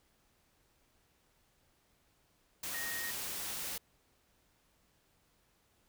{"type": "tone in noise", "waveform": "sine", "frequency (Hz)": 1864.7, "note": "A#6", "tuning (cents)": 0, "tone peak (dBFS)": -40, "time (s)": [2.74, 3.11], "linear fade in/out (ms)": 5, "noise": "white", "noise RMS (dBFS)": -40, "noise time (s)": [2.63, 3.78], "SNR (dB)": -3, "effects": ["pink hiss -72 dBFS RMS until 5.88 s"]}